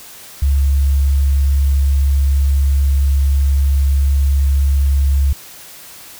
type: tone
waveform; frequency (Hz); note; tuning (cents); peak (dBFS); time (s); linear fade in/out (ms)
sine; 69.3; C#2; 0; -10; 0.42-5.33; 5
effects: white hiss -37 dBFS RMS until 6.19 s